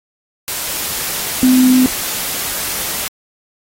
sine tone in noise, 255.4 Hz, C4, 42 cents flat, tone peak -7 dBFS, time 1.43-1.86 s, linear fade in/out 0 ms, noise white, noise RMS -21 dBFS, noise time 0.48-3.08 s, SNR +11 dB, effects AAC 48 kbps

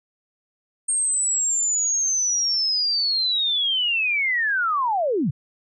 sine linear sweep, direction down, 8600 to 110.6 Hz, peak -19 dBFS, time 0.88-5.31 s, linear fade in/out 10 ms, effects none

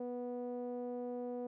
sawtooth tone with low-pass filter, 245.4 Hz, B3, 11 cents flat, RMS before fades -41 dBFS, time 0-1.47 s, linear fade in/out 5 ms, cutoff 580 Hz, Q 5.7, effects none

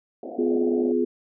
white band-pass noise, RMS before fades -36 dBFS, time 0.23-0.92 s, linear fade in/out 2 ms, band 210 to 730 Hz, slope 96 dB/octave
sine chord, F diminished, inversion second, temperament just, 251.4 / 349.2 / 419.1 Hz, Cb4 / F4 / Ab4, +31 / 0 / +16 cents, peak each -24 dBFS, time 0.38-1.05 s, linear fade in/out 10 ms
effects none

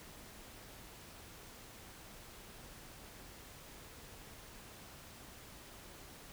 silence, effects pink hiss -54 dBFS RMS until 6.32 s

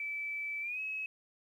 sine tone with pitch glide, 2312 to 2565 Hz, D7 to E7, -28 to -48 cents, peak -35 dBFS, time 0-1.06 s, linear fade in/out 2 ms, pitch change +180 cents, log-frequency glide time 0.61-0.8 s, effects 11-bit

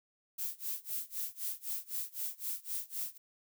violet noise with tremolo, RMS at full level -36 dBFS, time 0.38-3.18 s, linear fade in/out 10 ms, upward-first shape sine, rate 3.9 Hz, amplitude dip 95%, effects none

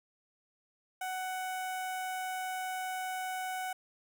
sawtooth tone with notch filter, 745 Hz, F#5, 12 cents sharp, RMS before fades -37 dBFS, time 1.01-3.73 s, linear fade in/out 5 ms, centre 4400 Hz, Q 1.5, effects none

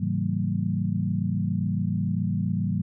sine tone cluster, 104.6 / 134.9 / 161.8 / 188.9 / 226.7 Hz, G#2 / C#3 / E3 / F#3 / A#3, +13 / -47 / -32 / +36 / -48 cents, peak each -29 / -33 / -29 / -27 / -33 dBFS, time 0-2.82 s, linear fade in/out 10 ms, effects none

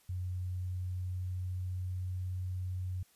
sine tone with pitch glide, 91 to 91.74 Hz, F#2 to F#2, -28 to -14 cents, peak -34 dBFS, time 0.09-3.03 s, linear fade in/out 5 ms, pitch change +14 cents, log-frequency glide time 0.43-2.24 s, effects white hiss -67 dBFS RMS until 3.15 s + resampled to 32000 Hz

